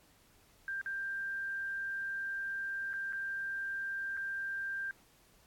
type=tone with dropouts; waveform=sine; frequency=1585 Hz; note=G6; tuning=19 cents sharp; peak=-35 dBFS; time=0.68-4.91 s; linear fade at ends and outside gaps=1 ms; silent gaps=0.814-0.86 / 2.932-2.937 / 3.125-3.131 / 4.169-4.173 s; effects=pink hiss -65 dBFS RMS until 5.46 s + AAC 64 kbps